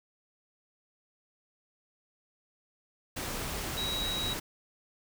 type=tone in noise; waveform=sine; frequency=3847 Hz; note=B7; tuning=46 cents flat; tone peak=-32 dBFS; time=3.77-4.34 s; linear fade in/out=10 ms; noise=pink; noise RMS=-36 dBFS; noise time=3.16-4.4 s; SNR=+1 dB; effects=none